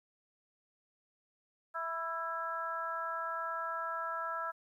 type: harmonic tone with a mistuned harmonic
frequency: 329.3 Hz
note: E4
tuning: 2 cents flat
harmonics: 2 / 3 / 4 / 5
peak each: -43 / -42 / -37 / -43 dBFS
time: 1.74-4.52 s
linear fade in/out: 20 ms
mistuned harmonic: 4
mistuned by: +17 cents
effects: 12-bit